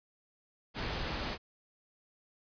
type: noise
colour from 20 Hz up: pink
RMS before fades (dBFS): -36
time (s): 0.74-1.38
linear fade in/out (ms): 50
effects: resampled to 11025 Hz